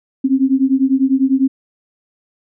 sine beating tone pair, 261.6 / 271.6 Hz, C4 / C#4, 0 / -35 cents, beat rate 10 Hz, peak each -14 dBFS, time 0.24-1.48 s, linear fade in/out 10 ms, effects none

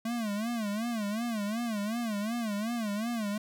square tone with vibrato, 220 Hz, A3, in tune, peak -31 dBFS, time 0.05-3.38 s, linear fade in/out 5 ms, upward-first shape sine, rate 2.7 Hz, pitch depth 150 cents each way, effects none

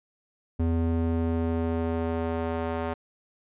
square tone with band-pass filter sweep, 82.41 Hz, E2, in tune, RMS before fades -27 dBFS, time 0.59-2.94 s, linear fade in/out 10 ms, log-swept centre 190 to 730 Hz, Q 0.83, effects resampled to 8000 Hz

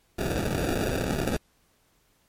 white noise with sample-and-hold, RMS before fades -27 dBFS, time 0.18-1.37 s, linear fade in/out 5 ms, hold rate 1050 Hz, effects pink hiss -66 dBFS RMS until 2.28 s + MP3 64 kbps

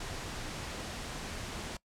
pink noise, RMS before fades -40 dBFS, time 0-1.77 s, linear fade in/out 5 ms, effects noise-tail reverb RT60 0.1 s tail -21 dB re dry + low-pass 8000 Hz 12 dB/octave

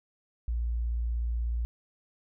sine tone, 58.27 Hz, A#1, in tune, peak -27 dBFS, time 0.48-1.65 s, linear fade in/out 0 ms, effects none

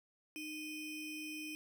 square ring-modulated tone, 1396.9 Hz, F6, in tune, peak -40 dBFS, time 0.36-1.55 s, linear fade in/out 0 ms, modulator 1090 Hz, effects none

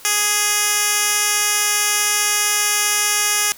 10% pulse tone with band-pass filter, 415.3 Hz, G#4, in tune, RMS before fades -18 dBFS, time 0.05-3.52 s, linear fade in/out 0 ms, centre 9000 Hz, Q 0.75, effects white hiss -42 dBFS RMS until 3.57 s

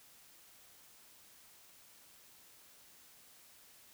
silence, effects white hiss -61 dBFS RMS until 3.93 s

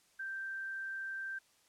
sine tone, 1568 Hz, G6, in tune, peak -38 dBFS, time 0.19-1.39 s, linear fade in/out 10 ms, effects white hiss -69 dBFS RMS until 1.68 s + low-pass 10000 Hz 12 dB/octave

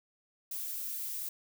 violet noise, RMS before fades -38 dBFS, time 0.51-1.29 s, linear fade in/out 5 ms, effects none

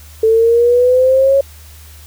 sine exponential sweep, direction up, 440 to 554.4 Hz, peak -7 dBFS, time 0.23-1.41 s, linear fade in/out 5 ms, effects added 76 Hz sine -36 dBFS peak until 2.06 s + white hiss -42 dBFS RMS until 2.06 s

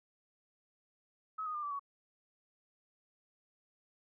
sine tone with pitch steps, 1281 / 1239.5 / 1199.4 / 1160.5 / 1122.9 Hz, E6 / D#6 / D6 / D6 / C#6, -50 / -7 / +36 / -21 / +22 cents, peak -36 dBFS, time 1.38-1.795 s, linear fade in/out 10 ms, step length 83 ms, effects none

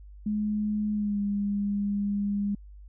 sine tone with pitch glide, 210.6 to 202.6 Hz, G#3 to G#3, +24 to -43 cents, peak -25 dBFS, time 0.26-2.55 s, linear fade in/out 5 ms, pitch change -67 cents, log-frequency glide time 0.93-1.2 s, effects added 50 Hz sine -44 dBFS peak until 2.88 s

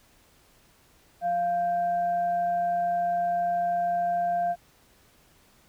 sine tone with frequency modulation, 696 Hz, F5, 6 cents flat, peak -23 dBFS, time 1.21-4.56 s, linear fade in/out 50 ms, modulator 873 Hz, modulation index 0.2, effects pink hiss -60 dBFS RMS until 5.68 s

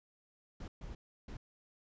brown noise bursts at uneven times, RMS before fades -45 dBFS, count 3, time 0.6-0.68 / 0.81-0.95 / 1.28-1.37 s, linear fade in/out 5 ms, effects resampled to 16000 Hz

